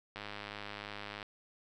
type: click train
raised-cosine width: 0.3 ms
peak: -26 dBFS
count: 111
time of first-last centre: 0.16-1.228 s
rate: 103 Hz
effects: none